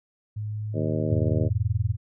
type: tone with pitch glide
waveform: sine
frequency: 106 to 106.68 Hz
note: G#2 to G#2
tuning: +36 to +47 cents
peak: -28 dBFS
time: 0.36-1.16 s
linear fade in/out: 10 ms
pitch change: +11 cents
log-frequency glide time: 0.5-0.66 s
type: harmonic tone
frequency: 77.78 Hz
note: D#2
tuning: in tune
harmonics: 2 / 3 / 4 / 5 / 6 / 7 / 8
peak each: -29 / -31 / -32 / -33 / -34 / -34 / -35 dBFS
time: 0.73-1.5 s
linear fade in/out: 50 ms
type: chord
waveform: sine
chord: E major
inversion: none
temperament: just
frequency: 82.41 / 103.01 / 123.61 Hz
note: E2 / G#2 / B2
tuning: 0 / -14 / +2 cents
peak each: -29 / -24 / -28 dBFS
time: 1.08-1.97 s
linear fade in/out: 50 ms
effects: none